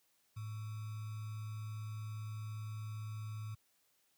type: tone with sample-and-hold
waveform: sine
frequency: 107.5 Hz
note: A2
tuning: 40 cents flat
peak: -40 dBFS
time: 0.36-3.55 s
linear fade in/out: 10 ms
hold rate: 1225 Hz
effects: white hiss -75 dBFS RMS until 4.17 s + high-pass 60 Hz 12 dB/octave